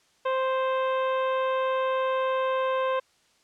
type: harmonic tone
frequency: 523.3 Hz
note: C5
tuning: in tune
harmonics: 1 / 2 / 3 / 4 / 5 / 6 / 7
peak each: -25 / -28 / -37 / -44 / -41 / -45 / -48 dBFS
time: 0.25-3 s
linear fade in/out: 10 ms
effects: white hiss -64 dBFS RMS until 3.43 s + low-pass 7000 Hz 12 dB/octave